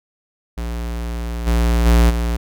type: tone with level steps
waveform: square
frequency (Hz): 58.27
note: A#1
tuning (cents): 0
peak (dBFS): -23 / -14 / -10 / -18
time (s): 0.57-2.37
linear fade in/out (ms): 10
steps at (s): 1.46 / 1.85 / 2.09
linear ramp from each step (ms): 20
effects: none